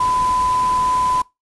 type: tone in noise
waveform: sine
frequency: 1006 Hz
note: B5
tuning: 32 cents sharp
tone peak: -15 dBFS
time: 0-1.22 s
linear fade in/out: 5 ms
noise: pink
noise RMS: -31 dBFS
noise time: 0-1.22 s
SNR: +13 dB
effects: noise-tail reverb RT60 0.2 s tail -22 dB re dry + resampled to 24000 Hz